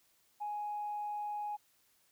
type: tone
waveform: sine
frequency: 833 Hz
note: G#5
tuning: 5 cents sharp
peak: -35 dBFS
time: 0.4-1.57 s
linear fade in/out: 20 ms
effects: tanh soft clip ceiling -31 dBFS + white hiss -71 dBFS RMS until 2.11 s